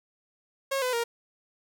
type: tone with pitch steps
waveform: sawtooth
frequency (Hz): 544 / 504.6 / 468.1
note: C#5 / B4 / A#4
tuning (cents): -33 / +37 / +7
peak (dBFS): -22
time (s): 0.71-1.04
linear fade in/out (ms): 10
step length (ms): 110
effects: none